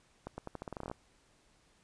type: accelerating click train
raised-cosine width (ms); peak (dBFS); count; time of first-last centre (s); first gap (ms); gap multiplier
1; -26; 14; 0.27-0.915; 110; 0.85
effects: pink hiss -68 dBFS RMS until 1.83 s + resampled to 22050 Hz